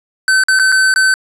square tone with dropouts, 1530 Hz, G6, 42 cents flat, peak -9 dBFS, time 0.28-1.14 s, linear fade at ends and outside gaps 1 ms, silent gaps 0.437-0.484 / 0.59-0.596 / 0.719-0.723 / 0.94-0.96 s, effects resampled to 24000 Hz + 7-bit

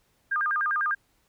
sine tone with vibrato, 1396.9 Hz, F6, in tune, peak -23 dBFS, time 0.31-0.95 s, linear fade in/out 10 ms, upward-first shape square, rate 10 Hz, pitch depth 240 cents each way, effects pink hiss -68 dBFS RMS until 1.28 s

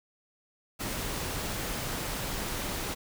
pink noise, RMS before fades -34 dBFS, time 0.79-2.95 s, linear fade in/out 20 ms, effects none

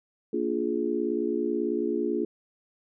sine chord, Bb dominant seventh, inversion none, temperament just, 233.1 / 291.4 / 349.6 / 419.5 Hz, Bb3 / D4 / F4 / Ab4, 0 / -13 / +2 / +17 cents, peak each -32 / -31 / -29 / -30 dBFS, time 0.33-2.25 s, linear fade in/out 5 ms, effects none

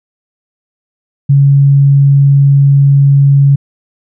sine tone, 139.7 Hz, C#3, 14 cents sharp, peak -3 dBFS, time 1.29-3.56 s, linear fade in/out 10 ms, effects none

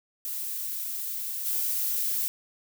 violet noise with level steps, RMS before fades -33 / -28 dBFS, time 0.25-2.28 s, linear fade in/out 0 ms, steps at 1.45 s, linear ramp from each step 20 ms, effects none

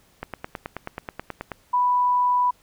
click train, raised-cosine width 0.5 ms, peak -15 dBFS, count 13, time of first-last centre 0.23-1.518 s, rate 9.32 Hz
sine tone, 988 Hz, B5, in tune, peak -17 dBFS, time 1.73-2.51 s, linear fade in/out 10 ms
effects pink hiss -59 dBFS RMS until 2.62 s

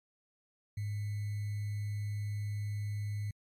sine tone with sample-and-hold, 103.7 Hz, G#2, 2 cents flat, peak -33 dBFS, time 0.77-3.31 s, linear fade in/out 5 ms, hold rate 2100 Hz, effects MP3 64 kbps

